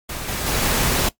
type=noise with level steps; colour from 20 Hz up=pink; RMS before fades=-29 / -25 / -21 / -19 dBFS; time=0.09-1.09 s; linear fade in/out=5 ms; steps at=0.28 / 0.46 / 0.62 s; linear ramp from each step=5 ms; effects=noise-tail reverb RT60 0.1 s tail -18 dB re dry + MP3 96 kbps